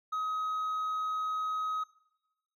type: tone with hard clipping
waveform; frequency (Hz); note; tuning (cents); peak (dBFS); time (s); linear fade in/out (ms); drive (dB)
sine; 1266; D#6; +30; -31; 0.12-1.84; 10; 2
effects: noise-tail reverb RT60 0.9 s tail -19 dB re dry